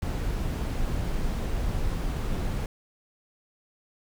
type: noise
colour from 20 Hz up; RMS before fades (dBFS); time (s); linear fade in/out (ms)
brown; -28; 0.02-2.66; 2
effects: none